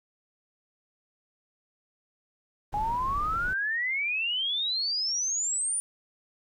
brown noise, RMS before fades -37 dBFS, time 2.72-3.54 s, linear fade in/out 10 ms
sine exponential sweep, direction up, 817 to 9530 Hz, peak -26 dBFS, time 2.74-5.8 s, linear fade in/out 0 ms
effects none

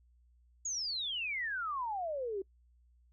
sine exponential sweep, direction down, 6880 to 371.3 Hz, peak -34 dBFS, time 0.65-2.42 s, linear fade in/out 5 ms, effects noise-tail reverb RT60 0.1 s tail -23 dB re dry + added 60 Hz sine -63 dBFS peak until 3.12 s

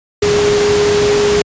sine tone in noise, 413 Hz, G#4, 10 cents flat, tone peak -10 dBFS, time 0.22-1.42 s, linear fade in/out 5 ms, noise pink, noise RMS -17 dBFS, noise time 0.22-1.42 s, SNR +4 dB, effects high-pass 80 Hz 12 dB/octave + resampled to 16000 Hz

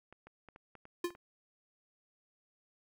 clicks, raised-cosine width 0.5 ms, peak -38 dBFS, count 9, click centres 0.126 / 0.27 / 0.487 / 0.561 / 0.753 / 0.854 / 1.049 / 1.105 / 1.151 s
square tone with exponential decay, 349.2 Hz, F4, in tune, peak -30 dBFS, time 1.04-1.16 s, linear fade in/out 5 ms, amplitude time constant 25 ms
effects none

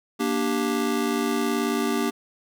square chord, G minor, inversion first, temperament just, 235.2 / 294 / 392 Hz, Bb3 / D4 / G4, +16 / +2 / 0 cents, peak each -27 / -28 / -28 dBFS, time 0.19-2.11 s, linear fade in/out 20 ms, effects none

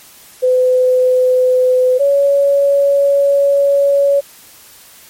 sine tone pair in turn, 507 / 561.6 Hz, B4 / C#5, +45 / +22 cents, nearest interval major second, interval 177 cents, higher second, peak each -8 dBFS, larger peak neither, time 0.42-1.99 / 1.99-4.21 s, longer second, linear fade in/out 20 ms, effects white hiss -41 dBFS RMS until 5.09 s + MP3 64 kbps

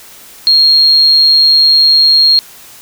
sine tone, 4250 Hz, C8, 26 cents sharp, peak -4 dBFS, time 0.47-2.39 s, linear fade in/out 0 ms, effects white hiss -36 dBFS RMS until 2.81 s

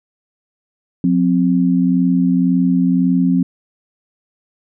sine tone pair together, 179.74 / 261.6 Hz, F#3 / C4, -50 / 0 cents, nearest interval tritone, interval 650 cents, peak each -14 dBFS, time 1.04-3.43 s, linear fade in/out 2 ms, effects none

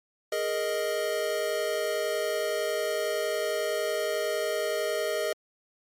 square chord, Ab suspended second, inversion none, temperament equal, 415.3 / 466.2 / 622.3 Hz, Ab4 / Bb4 / Eb5, 0 / 0 / 0 cents, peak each -33 / -33 / -30 dBFS, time 0.32-5.33 s, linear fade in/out 5 ms, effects MP3 64 kbps

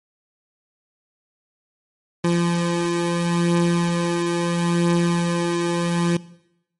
25% pulse beating tone pair, 171.7 / 172.45 Hz, F3 / F3, -29 / -22 cents, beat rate 0.75 Hz, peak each -16 / -22 dBFS, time 2.24-6.17 s, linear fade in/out 5 ms, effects noise-tail reverb RT60 0.8 s tail -19 dB re dry + MP3 48 kbps

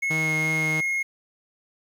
triangle tone with pitch glide, 2180 to 2154 Hz, C#7 to C7, -29 to +50 cents, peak -21 dBFS, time 0.02-1.03 s, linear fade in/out 10 ms, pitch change -21 cents, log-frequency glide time 0.15-0.35 s
sawtooth tone with vibrato, 157.3 Hz, D#3, 19 cents sharp, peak -23 dBFS, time 0.1-0.81 s, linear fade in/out 10 ms, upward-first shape sine, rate 2.9 Hz, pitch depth 11 cents each way
effects 9-bit

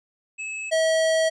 square tone pair in turn, 2594 / 643.6 Hz, E7 / E5, -28 / -42 cents, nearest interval 2 octaves, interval 2414 cents, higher first, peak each -30 / -19 dBFS, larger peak second, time 0.38-0.71 / 0.71-1.3 s, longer second, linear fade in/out 20 ms, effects resampled to 22050 Hz

